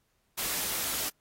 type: noise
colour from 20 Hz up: white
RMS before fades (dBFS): -32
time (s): 0.37-1.1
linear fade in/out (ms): 20
effects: pink hiss -74 dBFS RMS until 1.2 s + AAC 48 kbps